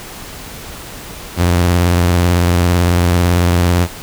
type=tone with vibrato; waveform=sawtooth; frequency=87.7 Hz; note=F2; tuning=8 cents sharp; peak=-6 dBFS; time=1.36-3.88 s; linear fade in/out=50 ms; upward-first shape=sine; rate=18 Hz; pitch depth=59 cents each way; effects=pink hiss -31 dBFS RMS until 4.02 s